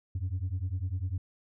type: beating tone pair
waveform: sine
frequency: 87.31 / 97.31 Hz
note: F2 / G2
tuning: 0 / -12 cents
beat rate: 10 Hz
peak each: -31 dBFS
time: 0.15-1.18 s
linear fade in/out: 5 ms
effects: tanh soft clip ceiling -27 dBFS